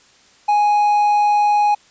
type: tone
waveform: triangle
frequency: 830.6 Hz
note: G#5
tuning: in tune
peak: -10 dBFS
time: 0.48-1.75 s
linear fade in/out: 10 ms
effects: white hiss -51 dBFS RMS until 1.9 s + resampled to 16000 Hz